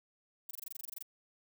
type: noise bursts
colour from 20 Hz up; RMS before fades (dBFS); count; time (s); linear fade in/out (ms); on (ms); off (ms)
violet; -42; 13; 0.49-1.026; 5; 20; 23
effects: none